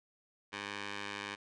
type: tone with band-pass filter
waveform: 15% pulse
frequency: 101.4 Hz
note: G#2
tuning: 41 cents flat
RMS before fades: -42 dBFS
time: 0.52-1.36 s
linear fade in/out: 20 ms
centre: 2300 Hz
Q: 1
effects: resampled to 22050 Hz